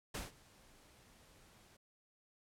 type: noise with ADSR envelope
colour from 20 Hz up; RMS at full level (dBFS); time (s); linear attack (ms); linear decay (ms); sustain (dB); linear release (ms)
pink; -41; 0.14-1.77; 10; 160; -23; 9
effects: low-pass 12000 Hz 12 dB/octave